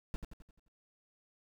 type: noise with echo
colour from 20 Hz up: brown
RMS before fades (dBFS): -35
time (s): 0.14-0.16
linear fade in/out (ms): 0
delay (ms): 87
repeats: 6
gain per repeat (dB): -6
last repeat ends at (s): 0.682
effects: none